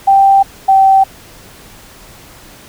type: tone pair in turn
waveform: sine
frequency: 784 / 773.7 Hz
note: G5 / G5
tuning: 0 / -23 cents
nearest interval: unison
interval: 23 cents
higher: first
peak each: -4 dBFS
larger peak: neither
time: 0.07-0.43 / 0.68-1.04 s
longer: neither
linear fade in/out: 10 ms
effects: pink hiss -38 dBFS RMS until 2.68 s